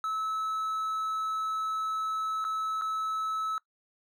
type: tone with dropouts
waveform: triangle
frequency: 1300 Hz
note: E6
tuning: 24 cents flat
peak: -27 dBFS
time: 0.04-3.58 s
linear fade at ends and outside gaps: 1 ms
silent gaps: 2.443-2.449 / 2.813-2.819 s
effects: noise-tail reverb RT60 0.1 s tail -21 dB re dry